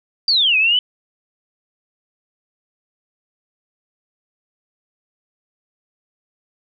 sine exponential two-way sweep, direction down then up, 4765 to 2489 to 3047 Hz, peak -12 dBFS, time 0.28-0.79 s, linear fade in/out 2 ms, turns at 0.57 s, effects none

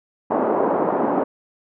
pink band-pass noise, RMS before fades -20 dBFS, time 0.3-1.24 s, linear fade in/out 10 ms, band 250 to 1000 Hz, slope 24 dB/octave, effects none

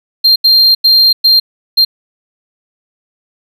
triangle tone bursts at uneven times, 4186 Hz, C8, in tune, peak -3 dBFS, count 5, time 0.24-0.36 / 0.44-0.75 / 0.84-1.13 / 1.24-1.4 / 1.77-1.85 s, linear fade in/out 10 ms, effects none

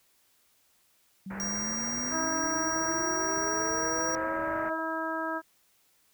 sine exponential sweep, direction up, 189.5 to 647 Hz, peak -36 dBFS, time 1.26-4.79 s, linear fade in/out 5 ms
white low-pass noise, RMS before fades -41 dBFS, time 1.3-4.7 s, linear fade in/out 10 ms, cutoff 2000 Hz, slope 48 dB/octave
square tone, 5700 Hz, F8, 34 cents sharp, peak -32 dBFS, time 1.4-4.15 s, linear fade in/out 0 ms
harmonic tone, 322.6 Hz, E4, 37 cents flat, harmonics 1 / 2 / 3 / 4 / 5, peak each -36 / -36 / -36 / -36 / -36 dBFS, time 2.1-5.42 s, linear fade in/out 50 ms
effects white hiss -67 dBFS RMS until 6.13 s

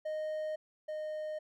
triangle tone pair in turn, 619 / 615.8 Hz, D#5 / D#5, -9 / -18 cents, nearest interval unison, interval 9 cents, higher first, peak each -32 / -34 dBFS, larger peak first, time 0.05-0.56 / 0.88-1.39 s, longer neither, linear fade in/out 10 ms, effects none

